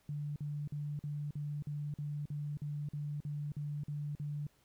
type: tone bursts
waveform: sine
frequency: 146.83 Hz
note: D3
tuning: in tune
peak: -36 dBFS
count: 14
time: 0.09-4.468 s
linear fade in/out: 2 ms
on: 270 ms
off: 46 ms
effects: pink hiss -71 dBFS RMS until 4.64 s